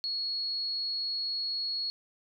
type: tone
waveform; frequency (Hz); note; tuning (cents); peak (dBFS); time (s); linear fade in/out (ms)
sine; 4336; C#8; -39; -30; 0.04-1.9; 0
effects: none